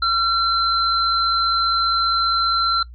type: tone pair together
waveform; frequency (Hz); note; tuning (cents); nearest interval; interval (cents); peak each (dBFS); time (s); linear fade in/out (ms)
sine; 1360 / 4075; F6 / C8; -46 / -47; octave + perfect fifth; 1899; -17 / -21; 0.02-2.83; 5
effects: noise-tail reverb RT60 0.1 s tail -21 dB re dry + added 60 Hz sine -36 dBFS peak until 2.94 s